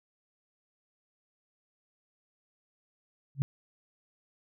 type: tone with exponential growth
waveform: sine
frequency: 138.59 Hz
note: C#3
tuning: in tune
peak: -19 dBFS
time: 3.35-3.42 s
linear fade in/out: 0 ms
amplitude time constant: 15 ms
effects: none